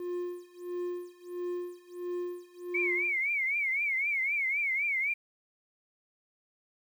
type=tone with tremolo; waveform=triangle; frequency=354.4 Hz; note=F4; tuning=25 cents sharp; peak=-29 dBFS; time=0-3.17 s; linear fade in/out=2 ms; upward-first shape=sine; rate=1.5 Hz; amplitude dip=95%
type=tone with vibrato; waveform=sine; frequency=2217 Hz; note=C#7; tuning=in tune; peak=-27 dBFS; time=2.74-5.14 s; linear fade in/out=10 ms; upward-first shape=triangle; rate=3.9 Hz; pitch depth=150 cents each way
effects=10-bit